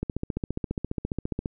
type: click train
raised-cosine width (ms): 3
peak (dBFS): -15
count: 22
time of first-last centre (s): 0.03-1.459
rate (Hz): 14.7
effects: none